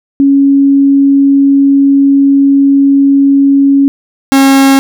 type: tone pair in turn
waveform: sine / 45% pulse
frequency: 277.2 / 271.5 Hz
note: C#4 / C#4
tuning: 0 / -36 cents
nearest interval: unison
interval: 36 cents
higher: first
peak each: -3 dBFS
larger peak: neither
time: 0.2-3.88 / 4.32-4.79 s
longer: first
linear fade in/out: 0 ms
effects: none